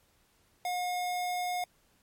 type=tone; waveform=square; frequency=719 Hz; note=F#5; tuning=50 cents flat; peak=-31 dBFS; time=0.65-1.64 s; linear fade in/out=2 ms; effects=pink hiss -68 dBFS RMS until 2.02 s + MP3 64 kbps